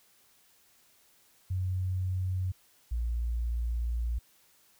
sine tone pair in turn, 92.5 / 58.44 Hz, F#2 / A#1, 0 / +5 cents, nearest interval minor sixth, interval 795 cents, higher first, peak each -28 dBFS, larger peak neither, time 1.5-2.52 / 2.91-4.19 s, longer second, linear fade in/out 10 ms, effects white hiss -64 dBFS RMS until 4.79 s

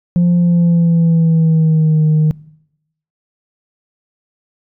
sine tone with pitch glide, 174.61 to 154.66 Hz, F3 to D#3, 0 to -10 cents, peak -6 dBFS, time 0.16-2.31 s, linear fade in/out 0 ms, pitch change -210 cents, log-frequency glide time 0.37-2.04 s, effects noise-tail reverb RT60 0.8 s tail -23 dB re dry + tanh soft clip ceiling -7 dBFS

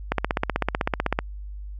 click train, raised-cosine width 0.5 ms, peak -6 dBFS, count 18, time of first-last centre 0.12-1.189 s, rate 15.9 Hz, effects added 50 Hz sine -33 dBFS peak until 1.79 s

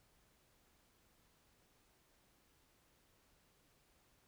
silence, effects pink hiss -73 dBFS RMS until 4.27 s

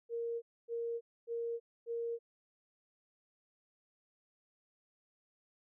sine tone bursts, 466.2 Hz, A#4, in tune, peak -35 dBFS, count 4, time 0.09-2.19 s, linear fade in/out 50 ms, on 330 ms, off 260 ms, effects none

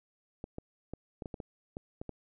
clicks, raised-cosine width 2 ms, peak -26 dBFS, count 10, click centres 0.441 / 0.584 / 0.936 / 1.222 / 1.258 / 1.342 / 1.402 / 1.769 / 2.015 / 2.093 s, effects none

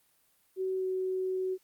sine tone with pitch glide, 376.9 to 374.1 Hz, F#4 to F#4, +32 to +19 cents, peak -29 dBFS, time 0.56-1.58 s, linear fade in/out 50 ms, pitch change -13 cents, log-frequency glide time 0.77-0.85 s, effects white hiss -69 dBFS RMS until 1.63 s + Opus 32 kbps

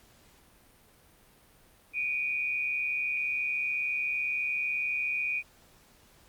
sine tone pair together, 2326 / 2466 Hz, D7 / D#7, -17 / -16 cents, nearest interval minor second, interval 101 cents, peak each -34 / -29 dBFS, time 1.93-5.43 s, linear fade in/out 50 ms, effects pink hiss -60 dBFS RMS until 6.28 s + Opus 48 kbps

